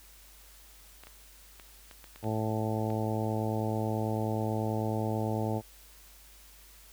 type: clicks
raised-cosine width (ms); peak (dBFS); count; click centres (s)
0.3; -32; 8; 1.036 / 1.07 / 1.598 / 1.912 / 2.042 / 2.16 / 2.242 / 2.903
type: harmonic tone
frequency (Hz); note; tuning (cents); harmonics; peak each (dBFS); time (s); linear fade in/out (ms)
109.2; A2; -13; 1 / 2 / 3 / 4 / 5 / 6 / 7 / 8; -32 / -35 / -37 / -38 / -39 / -40 / -40 / -41; 2.22-5.62; 50
effects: added 50 Hz sine -56 dBFS peak until 6.92 s + white hiss -56 dBFS RMS until 6.92 s